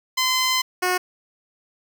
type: tone pair in turn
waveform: 10% pulse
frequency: 1029 / 363.8 Hz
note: C6 / F#4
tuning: -29 / -29 cents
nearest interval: octave + tritone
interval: 1800 cents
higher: first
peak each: -10 / -11 dBFS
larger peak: first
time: 0.17-0.62 / 0.82-0.98 s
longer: first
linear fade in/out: 10 ms
effects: none